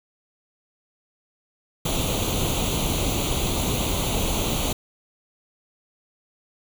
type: noise with comb filter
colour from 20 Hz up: pink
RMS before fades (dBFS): -24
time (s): 1.85-4.73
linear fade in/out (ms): 5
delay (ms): 0.29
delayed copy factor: +0.8
effects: none